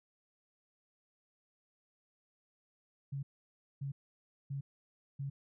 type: tone bursts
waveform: sine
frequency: 138.59 Hz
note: C#3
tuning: in tune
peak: -36 dBFS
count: 4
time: 3.12-5.3 s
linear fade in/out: 10 ms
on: 110 ms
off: 580 ms
effects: none